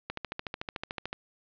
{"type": "click train", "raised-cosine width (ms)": 0.3, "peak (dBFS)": -18, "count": 15, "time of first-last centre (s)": [0.1, 1.129], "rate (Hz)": 13.6, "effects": ["resampled to 11025 Hz", "8-bit"]}